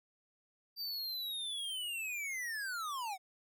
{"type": "linear sweep", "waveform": "square", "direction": "down", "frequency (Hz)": [4700, 720], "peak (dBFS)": -38, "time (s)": [0.76, 3.18], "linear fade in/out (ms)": 50, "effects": []}